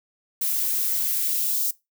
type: noise with high-pass filter sweep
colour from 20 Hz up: violet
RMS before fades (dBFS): -24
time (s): 0.41-1.71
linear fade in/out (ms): 5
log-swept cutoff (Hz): 310 to 5100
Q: 1.1
effects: noise-tail reverb RT60 0.2 s tail -20 dB re dry